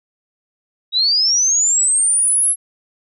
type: linear sweep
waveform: sine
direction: up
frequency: 3780 to 11140 Hz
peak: -12 dBFS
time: 0.92-2.56 s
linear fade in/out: 50 ms
effects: none